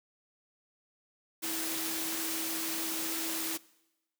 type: tone in noise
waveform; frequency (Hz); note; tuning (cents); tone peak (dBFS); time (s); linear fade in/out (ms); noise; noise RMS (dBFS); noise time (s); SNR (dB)
sine; 324.3; E4; -28; -39; 1.42-3.58; 20; white; -35; 1.42-3.58; -7
effects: noise-tail reverb RT60 1.0 s tail -22 dB re dry + high-pass 200 Hz 12 dB/octave